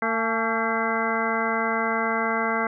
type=harmonic tone with a mistuned harmonic; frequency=226.3 Hz; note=A3; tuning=49 cents sharp; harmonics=1 / 2 / 3 / 4 / 5 / 6 / 7 / 9; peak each=-30 / -30 / -30 / -30 / -30 / -30 / -30 / -30 dBFS; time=0.02-2.67 s; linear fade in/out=2 ms; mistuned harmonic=4; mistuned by=-65 cents; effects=none